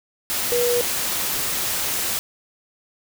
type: tone in noise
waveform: sine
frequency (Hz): 483.9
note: B4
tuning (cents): -35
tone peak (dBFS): -18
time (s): 0.52-0.81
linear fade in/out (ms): 0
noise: white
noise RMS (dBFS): -24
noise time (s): 0.3-2.19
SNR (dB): +3
effects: none